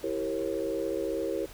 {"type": "chord", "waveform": "sine", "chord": "E diminished seventh", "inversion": "none", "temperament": "equal with one note detuned", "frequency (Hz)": [329.6, 392, 466.2, 542.6], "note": ["E4", "G4", "Bb4", "Db5"], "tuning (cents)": [0, 0, 0, -37], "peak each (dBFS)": -34, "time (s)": [0.03, 1.46], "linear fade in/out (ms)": 10, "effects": ["added 50 Hz sine -54 dBFS peak until 1.53 s", "pink hiss -49 dBFS RMS until 1.53 s"]}